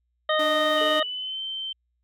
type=harmonic tone; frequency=619 Hz; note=D#5; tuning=9 cents flat; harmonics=1 / 2 / 3 / 5 / 6; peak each=-23 / -26 / -28 / -30 / -31 dBFS; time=0.29-1.03 s; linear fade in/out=5 ms
type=tone; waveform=sawtooth; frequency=299.5 Hz; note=D4; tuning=34 cents sharp; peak=-26 dBFS; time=0.39-1 s; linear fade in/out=5 ms
type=tone with pitch glide; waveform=sine; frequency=2960 to 3107 Hz; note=F#7 to G7; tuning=0 to -16 cents; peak=-29 dBFS; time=0.77-1.73 s; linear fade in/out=10 ms; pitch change=+84 cents; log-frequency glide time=1.02-1.42 s
type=tone with exponential decay; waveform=sine; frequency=440 Hz; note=A4; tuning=in tune; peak=-29 dBFS; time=0.81-1.13 s; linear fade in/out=2 ms; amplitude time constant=69 ms
effects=added 60 Hz sine -70 dBFS peak until 2.03 s